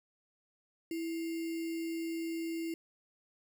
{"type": "tone with sample-and-hold", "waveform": "sine", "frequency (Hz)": 329.6, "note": "E4", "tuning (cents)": 0, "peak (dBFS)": -34, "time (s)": [0.91, 2.74], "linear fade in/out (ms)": 2, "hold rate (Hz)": 2450, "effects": []}